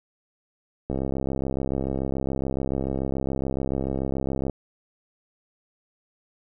click train, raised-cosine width 2 ms, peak -14 dBFS, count 242, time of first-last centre 0.9-4.497 s, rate 67 Hz, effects none

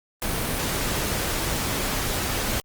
pink noise, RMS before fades -26 dBFS, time 0.22-2.6 s, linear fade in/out 0 ms, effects Opus 32 kbps

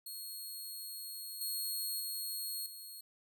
10% pulse tone with level steps, 4298 Hz, C8, 46 cents sharp, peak -36 / -29 / -31 / -40 dBFS, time 0.06-3.01 s, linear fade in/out 5 ms, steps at 1.41 / 2 / 2.66 s, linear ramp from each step 2 ms, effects none

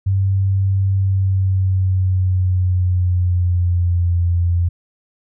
sine tone with pitch glide, 96.8 to 86.74 Hz, G2 to F2, -21 to -11 cents, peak -13 dBFS, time 0.06-4.69 s, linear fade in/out 10 ms, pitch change -190 cents, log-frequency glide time 0.94-4.18 s, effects none

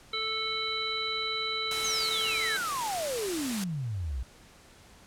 harmonic tone, 440 Hz, A4, in tune, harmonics 1 / 3 / 5 / 7 / 9, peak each -40 / -36 / -36 / -40 / -32 dBFS, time 0.13-2.57 s, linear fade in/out 5 ms
white noise, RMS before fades -35 dBFS, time 1.71-3.64 s, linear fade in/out 2 ms
sine exponential sweep, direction down, 6645 to 58 Hz, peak -30 dBFS, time 1.84-4.23 s, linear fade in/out 5 ms
effects pink hiss -55 dBFS RMS until 5.06 s + low-pass 10000 Hz 12 dB/octave

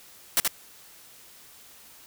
white noise with echo, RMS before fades -21 dBFS, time 0.37-0.4 s, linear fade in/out 0 ms, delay 77 ms, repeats 1, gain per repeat -3 dB, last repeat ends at 0.477 s, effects white hiss -51 dBFS RMS until 2.06 s

